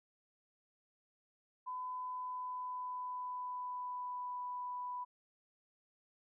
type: tone with pitch glide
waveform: sine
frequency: 1007 to 990.3 Hz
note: B5 to B5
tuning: +33 to +4 cents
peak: -39 dBFS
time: 1.66-5.05 s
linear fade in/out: 20 ms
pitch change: -29 cents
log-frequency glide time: 1.89-4.41 s
effects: none